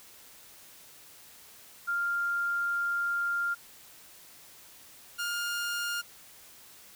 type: tone pair in turn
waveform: sine / sawtooth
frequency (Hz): 1397 / 1411.6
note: F6 / F6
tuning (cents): 0 / +18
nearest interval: unison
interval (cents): 18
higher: second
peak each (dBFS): -27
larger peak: neither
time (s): 1.87-3.55 / 5.18-6.02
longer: first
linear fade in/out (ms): 20
effects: white hiss -53 dBFS RMS until 6.95 s